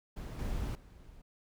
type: noise with level steps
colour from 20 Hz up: brown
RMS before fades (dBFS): -41 / -36 / -54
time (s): 0.16-1.22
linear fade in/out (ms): 10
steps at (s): 0.39 / 0.75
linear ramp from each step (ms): 2
effects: none